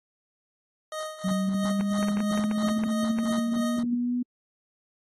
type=tone with tremolo; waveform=25% pulse; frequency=622.3 Hz; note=D#5; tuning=in tune; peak=-26 dBFS; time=0.92-3.83 s; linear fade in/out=2 ms; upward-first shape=triangle; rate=3 Hz; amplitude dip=80%
type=linear sweep; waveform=sine; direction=up; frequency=188.2 to 246.9 Hz; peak=-24 dBFS; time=1.24-4.23 s; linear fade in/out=10 ms
type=clicks; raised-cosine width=0.5 ms; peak=-20 dBFS; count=11; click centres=1.81 / 2.028 / 2.085 / 2.171 / 2.204 / 2.376 / 2.439 / 2.513 / 2.687 / 2.837 / 3.187 s
effects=AAC 32 kbps